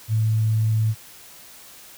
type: tone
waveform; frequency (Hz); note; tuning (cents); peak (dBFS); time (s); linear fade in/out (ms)
sine; 110; A2; 0; -17; 0.08-0.95; 50
effects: white hiss -45 dBFS RMS until 1.97 s